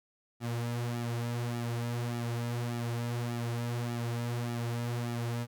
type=tone with flanger; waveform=sawtooth; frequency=118.9 Hz; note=A#2; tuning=35 cents sharp; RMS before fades=-34 dBFS; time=0.4-5.47 s; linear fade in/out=50 ms; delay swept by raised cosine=1.9 to 5.8 ms; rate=1.7 Hz; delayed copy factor=-0.7; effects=none